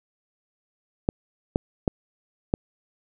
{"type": "clicks", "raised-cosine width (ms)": 2, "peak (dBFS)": -7, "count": 4, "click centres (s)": [1.089, 1.559, 1.878, 2.539], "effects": []}